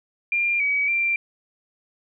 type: tone with pitch steps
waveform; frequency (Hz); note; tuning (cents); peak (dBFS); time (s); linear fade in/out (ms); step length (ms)
sine; 2393 / 2272 / 2364; D7 / C#7 / D7; +32 / +42 / +11; -19; 0.32-1.16; 2; 280
effects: none